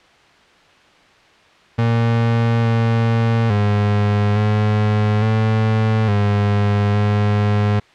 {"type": "tone with pitch steps", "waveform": "35% pulse", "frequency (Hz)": [115.8, 114.6, 103.2, 105.8, 109.9, 102.4, 103.7], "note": ["A#2", "A#2", "G#2", "G#2", "A2", "G#2", "G#2"], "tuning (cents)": [-11, -29, -10, 33, -2, -24, -2], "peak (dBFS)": -12, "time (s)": [1.78, 7.8], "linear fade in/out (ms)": 10, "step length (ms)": 860, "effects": ["white hiss -49 dBFS RMS until 7.94 s", "low-pass 3000 Hz 12 dB/octave"]}